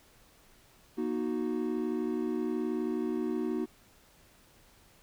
triangle chord, D# minor, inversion second, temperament equal with one note detuned, 238.5 / 311.1 / 370 Hz, A#3 / D#4 / F#4, +40 / 0 / 0 cents, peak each -32 dBFS, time 0.97-3.66 s, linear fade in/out 20 ms, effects pink hiss -61 dBFS RMS until 5.02 s

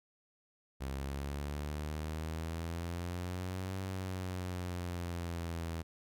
sawtooth exponential two-way sweep, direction up then down, 66.7 to 95.5 to 82 Hz, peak -33 dBFS, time 0.8-5.83 s, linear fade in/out 20 ms, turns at 3.79 s, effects none

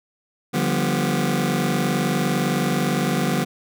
sawtooth chord, G dominant seventh, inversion second, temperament just, 147 / 176.4 / 196 / 245 Hz, D3 / F3 / G3 / B3, +2 / +18 / 0 / -14 cents, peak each -21 dBFS, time 0.53-3.45 s, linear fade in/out 20 ms, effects none

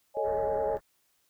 sine chord, C# suspended second, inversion none, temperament just, 554.4 / 623.7 / 831.5 Hz, C#5 / D#5 / G#5, 0 / +4 / +2 cents, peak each -31 / -32 / -33 dBFS, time 0.14-0.79 s, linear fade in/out 50 ms
sine tone with vibrato, 436.1 Hz, A4, 15 cents flat, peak -32 dBFS, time 0.17-0.77 s, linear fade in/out 0 ms, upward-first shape sine, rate 9.7 Hz, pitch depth 67 cents each way
pink low-pass noise, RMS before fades -44 dBFS, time 0.23-0.81 s, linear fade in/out 50 ms, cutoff 1900 Hz, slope 96 dB/octave
effects white hiss -71 dBFS RMS until 1.29 s

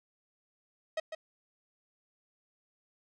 45% pulse tone with echo, 635 Hz, D#5, 35 cents sharp, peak -30 dBFS, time 0.97-1 s, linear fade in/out 5 ms, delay 150 ms, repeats 1, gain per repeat -7 dB, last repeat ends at 1.15 s, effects low-pass 5000 Hz 12 dB/octave

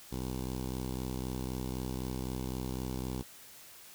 10% pulse tone with notch filter, 63.9 Hz, C2, 40 cents flat, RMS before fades -37 dBFS, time 0.11-3.23 s, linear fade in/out 20 ms, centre 1800 Hz, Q 0.64, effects white hiss -53 dBFS RMS until 3.94 s

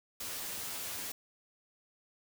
white noise with comb filter, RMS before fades -40 dBFS, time 0.2-1.12 s, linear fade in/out 5 ms, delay 11 ms, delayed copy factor +0.9, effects none

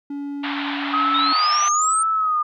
triangle tone, 284 Hz, C#4, 42 cents sharp, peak -24 dBFS, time 0.1-1.33 s, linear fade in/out 5 ms
pink band-pass noise, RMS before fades -28 dBFS, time 0.43-1.69 s, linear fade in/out 10 ms, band 720 to 3800 Hz, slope 48 dB/octave
sine tone with vibrato, 1254 Hz, D#6, 13 cents sharp, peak -17 dBFS, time 0.93-2.43 s, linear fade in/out 10 ms, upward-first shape sine, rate 1.1 Hz, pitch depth 78 cents each way
sine exponential sweep, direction up, 3609 to 8870 Hz, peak -21 dBFS, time 1.14-2.03 s, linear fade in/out 5 ms
effects none

